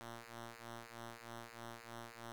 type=ring-modulated tone; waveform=5% pulse; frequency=116.6 Hz; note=A#2; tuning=1 cent sharp; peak=-35 dBFS; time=0.01-2.32 s; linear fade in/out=0 ms; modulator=468 Hz; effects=none